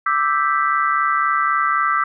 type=chord; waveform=sine; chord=E minor seventh; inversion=third; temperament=equal; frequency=1174.7 / 1318.5 / 1568 / 1975.5 Hz; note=D6 / E6 / G6 / B6; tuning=0 / 0 / 0 / 0 cents; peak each=-19 / -19 / -24 / -25 dBFS; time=0.06-2.04 s; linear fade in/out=5 ms; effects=none